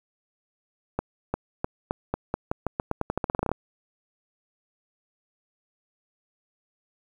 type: accelerating click train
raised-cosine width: 1 ms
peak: -11 dBFS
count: 21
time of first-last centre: 0.99-3.516 s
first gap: 350 ms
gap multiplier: 0.87
effects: 8-bit